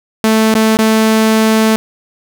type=tone with dropouts; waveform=sawtooth; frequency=220 Hz; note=A3; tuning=in tune; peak=-4 dBFS; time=0.24-1.76 s; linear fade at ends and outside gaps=0 ms; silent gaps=0.541-0.552 / 0.77-0.789 s; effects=none